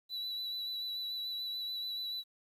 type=tone with vibrato; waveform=triangle; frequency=3951 Hz; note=B7; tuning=in tune; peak=-35 dBFS; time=0.09-2.24 s; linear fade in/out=50 ms; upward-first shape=sine; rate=6.9 Hz; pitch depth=20 cents each way; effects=11-bit